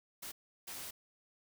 white noise bursts at uneven times, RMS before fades -45 dBFS, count 2, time 0.22-0.32 / 0.67-0.91 s, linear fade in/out 10 ms, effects none

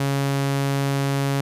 sawtooth tone, 138.59 Hz, C#3, in tune, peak -16 dBFS, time 0-1.41 s, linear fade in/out 5 ms, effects resampled to 32000 Hz

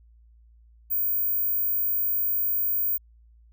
sine tone, 15250 Hz, A#9, 38 cents sharp, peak -22 dBFS, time 0.9-2.98 s, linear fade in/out 20 ms, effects added 57 Hz sine -52 dBFS peak until 3.52 s

